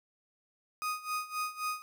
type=tone with tremolo; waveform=35% pulse; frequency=1244.5 Hz; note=D#6; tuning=in tune; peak=-29 dBFS; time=0.82-1.82 s; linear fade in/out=0 ms; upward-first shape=sine; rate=3.8 Hz; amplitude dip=85%; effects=none